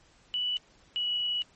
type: tone pair in turn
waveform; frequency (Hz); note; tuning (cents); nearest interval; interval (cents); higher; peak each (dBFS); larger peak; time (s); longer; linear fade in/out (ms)
sine; 2960 / 2933; F#7 / F#7; 0 / -16; unison; 16; first; -27; neither; 0.34-0.57 / 0.96-1.42; second; 0
effects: pink hiss -61 dBFS RMS until 1.55 s + MP3 32 kbps